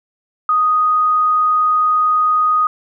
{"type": "tone", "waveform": "sine", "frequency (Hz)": 1244.5, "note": "D#6", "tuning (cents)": 0, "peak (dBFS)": -11, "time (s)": [0.49, 2.67], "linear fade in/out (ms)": 2, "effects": []}